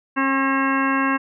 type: harmonic tone with a mistuned harmonic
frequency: 270 Hz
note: C#4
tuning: 45 cents flat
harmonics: 1 / 2 / 3 / 4 / 5 / 6 / 7 / 8 / 10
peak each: -21 / -32 / -32 / -22 / -33 / -25 / -31 / -32 / -30 dBFS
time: 0.16-1.18 s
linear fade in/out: 20 ms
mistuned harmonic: 5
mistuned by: -29 cents
effects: none